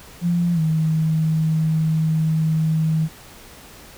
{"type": "tone with pitch glide", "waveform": "sine", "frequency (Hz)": [172.8, 158.46], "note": ["F3", "D#3"], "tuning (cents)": [-18, 32], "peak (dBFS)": -16, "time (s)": [0.21, 3.09], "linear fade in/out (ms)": 50, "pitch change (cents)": -150, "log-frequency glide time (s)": [0.54, 0.6], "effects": ["pink hiss -43 dBFS RMS until 3.97 s"]}